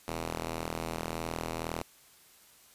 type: ring-modulated tone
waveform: 5% pulse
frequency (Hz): 81.9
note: E2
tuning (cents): -11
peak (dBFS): -20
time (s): 0.08-1.82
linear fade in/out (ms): 0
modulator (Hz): 185
effects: white hiss -59 dBFS RMS until 2.74 s + resampled to 32000 Hz

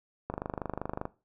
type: click train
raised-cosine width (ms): 1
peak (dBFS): -19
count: 20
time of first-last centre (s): 0.3-1.054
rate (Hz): 25.2
effects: noise-tail reverb RT60 0.3 s tail -18 dB re dry

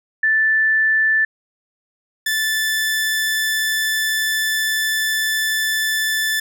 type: tone pair in turn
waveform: sine / sawtooth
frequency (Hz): 1760 / 1753.9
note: A6 / A6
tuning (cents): 0 / -6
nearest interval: unison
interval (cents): 6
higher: first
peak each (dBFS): -13 / -14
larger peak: first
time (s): 0.23-1.25 / 2.26-6.4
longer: second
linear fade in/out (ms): 5
effects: none

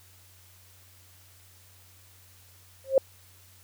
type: tone with exponential growth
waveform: sine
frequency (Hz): 535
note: C5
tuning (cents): +38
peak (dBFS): -12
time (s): 2.84-2.98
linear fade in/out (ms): 2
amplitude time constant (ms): 29
effects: added 92 Hz sine -57 dBFS peak until 3.63 s + white hiss -57 dBFS RMS until 3.63 s

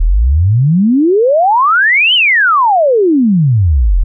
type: exponential two-way sweep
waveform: sine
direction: up then down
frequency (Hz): 36.4 to 3136 to 36.4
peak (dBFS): -6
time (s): 0-4.04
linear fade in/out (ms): 10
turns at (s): 2.14
effects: none

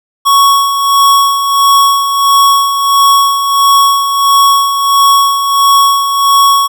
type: tone with tremolo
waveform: square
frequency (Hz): 1112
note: C#6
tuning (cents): +5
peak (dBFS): -4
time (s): 0.25-6.68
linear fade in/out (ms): 20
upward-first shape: sine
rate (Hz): 1.5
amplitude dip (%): 55
effects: none

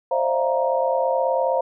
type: tone cluster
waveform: sine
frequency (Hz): 530 / 599 / 655 / 694 / 939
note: C5 / D5 / E5 / F5 / A#5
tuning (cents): +22 / +34 / -11 / -11 / +12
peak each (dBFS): -21 / -29 / -28 / -25 / -25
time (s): 0.11-1.61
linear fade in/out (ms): 5
effects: none

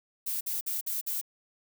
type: noise bursts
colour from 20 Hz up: violet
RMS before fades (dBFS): -32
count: 5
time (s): 0.26-1.214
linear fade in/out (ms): 10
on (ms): 150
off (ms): 51
effects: none

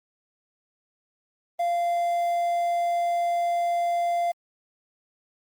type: tone with quantisation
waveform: triangle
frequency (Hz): 692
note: F5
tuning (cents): -16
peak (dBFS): -20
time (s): 1.59-4.32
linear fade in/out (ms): 10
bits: 8
effects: Opus 32 kbps

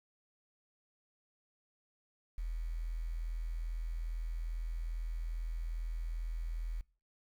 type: tone with quantisation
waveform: sine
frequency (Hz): 41.2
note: E1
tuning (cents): 0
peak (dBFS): -35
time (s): 2.38-6.81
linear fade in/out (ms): 0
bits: 10
effects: noise-tail reverb RT60 0.4 s tail -24 dB re dry

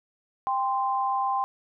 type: tone pair together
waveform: sine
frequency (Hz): 793.3 / 1041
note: G5 / C6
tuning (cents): +20 / -9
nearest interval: perfect fourth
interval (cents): 471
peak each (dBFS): -26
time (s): 0.47-1.44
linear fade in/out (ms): 0
effects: none

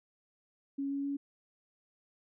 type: tone with pitch steps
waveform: sine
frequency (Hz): 277.2 / 279.1 / 281.1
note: C#4 / C#4 / C#4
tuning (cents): 0 / +12 / +24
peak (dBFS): -32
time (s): 0.78-1.17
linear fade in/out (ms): 10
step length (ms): 130
effects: none

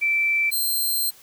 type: tone pair in turn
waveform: sine / 5% pulse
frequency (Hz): 2332 / 4155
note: D7 / C8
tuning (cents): -13 / -13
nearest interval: minor seventh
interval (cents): 1000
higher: second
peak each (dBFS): -18 / -14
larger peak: second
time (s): 0.01-0.51 / 0.51-1.11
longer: second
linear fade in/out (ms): 20
effects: white hiss -50 dBFS RMS until 1.22 s

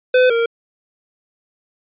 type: tone pair in turn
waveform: square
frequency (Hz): 506 / 463.3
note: B4 / A#4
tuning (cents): +42 / -11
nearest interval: major second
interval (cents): 153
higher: first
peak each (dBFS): -10 / -15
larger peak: first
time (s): 0.14-0.3 / 0.3-0.46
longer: neither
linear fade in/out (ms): 5
effects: resampled to 8000 Hz

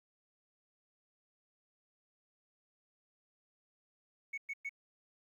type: tone bursts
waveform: sine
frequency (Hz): 2217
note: C#7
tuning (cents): 0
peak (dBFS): -35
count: 3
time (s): 4.33-4.694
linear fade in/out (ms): 10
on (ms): 48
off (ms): 110
effects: tanh soft clip ceiling -35 dBFS + 12-bit

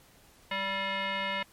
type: tone with frequency modulation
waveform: sine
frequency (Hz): 580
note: D5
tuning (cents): -22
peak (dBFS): -29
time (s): 0.51-1.43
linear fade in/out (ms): 5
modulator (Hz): 777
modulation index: 3.3
effects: pink hiss -59 dBFS RMS until 1.52 s + MP3 64 kbps

